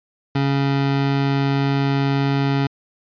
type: tone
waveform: 25% pulse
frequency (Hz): 138.59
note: C#3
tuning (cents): 0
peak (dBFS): -13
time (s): 0.35-2.67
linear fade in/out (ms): 5
effects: resampled to 11025 Hz